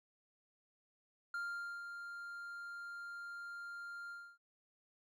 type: tone with ADSR envelope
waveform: triangle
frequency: 1396.9 Hz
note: F6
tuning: in tune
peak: -36 dBFS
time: 1.34-4.38 s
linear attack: 3 ms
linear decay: 480 ms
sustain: -7 dB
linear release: 280 ms
effects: none